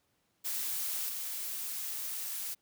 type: noise with level steps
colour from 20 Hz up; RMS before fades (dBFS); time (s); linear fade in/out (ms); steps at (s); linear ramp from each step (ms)
blue; -35 / -38; 0.44-2.55; 20; 1.09; 2
effects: pink hiss -75 dBFS RMS until 2.61 s + high-pass 80 Hz 12 dB/octave